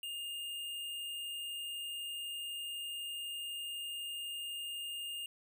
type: tone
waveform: square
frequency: 2824 Hz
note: F7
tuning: 19 cents sharp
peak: -40 dBFS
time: 0.03-5.26 s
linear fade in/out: 2 ms
effects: none

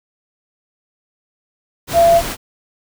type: tone in noise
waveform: sine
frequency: 678 Hz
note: E5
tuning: 49 cents sharp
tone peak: -7 dBFS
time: 1.93-2.22 s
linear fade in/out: 50 ms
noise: pink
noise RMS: -24 dBFS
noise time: 1.87-2.37 s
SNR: +14 dB
effects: none

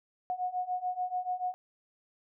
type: beating tone pair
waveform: sine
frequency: 725 / 731.9 Hz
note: F#5 / F#5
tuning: -35 / -19 cents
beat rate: 6.9 Hz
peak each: -35 / -33 dBFS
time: 0.3-1.54 s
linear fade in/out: 0 ms
effects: none

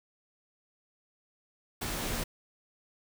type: noise with comb filter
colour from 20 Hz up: pink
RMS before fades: -34 dBFS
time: 1.81-2.24 s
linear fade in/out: 10 ms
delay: 15 ms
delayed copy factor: -0.6
effects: none

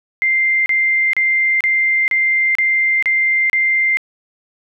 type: tone bursts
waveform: sine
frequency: 2093 Hz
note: C7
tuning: in tune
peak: -12 dBFS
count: 8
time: 0.22-3.971 s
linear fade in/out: 0 ms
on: 440 ms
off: 33 ms
effects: none

